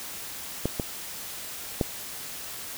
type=clicks; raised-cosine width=2 ms; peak=-11 / -13 / -9 dBFS; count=3; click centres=0.656 / 0.798 / 1.812 s; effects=white hiss -38 dBFS RMS until 2.77 s